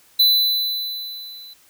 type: tone with level ramp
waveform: square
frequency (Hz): 4000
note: B7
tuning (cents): +21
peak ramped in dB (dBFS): -11 to -39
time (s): 0.19-1.54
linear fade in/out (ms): 10
effects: white hiss -54 dBFS RMS until 1.69 s